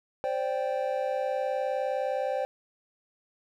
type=chord; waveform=triangle; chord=C suspended second; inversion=none; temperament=equal with one note detuned; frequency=523.3 / 582.9 / 784 Hz; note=C5 / D5 / G5; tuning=0 / -13 / 0 cents; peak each=-28 / -30 / -31 dBFS; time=0.24-2.45 s; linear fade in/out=0 ms; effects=none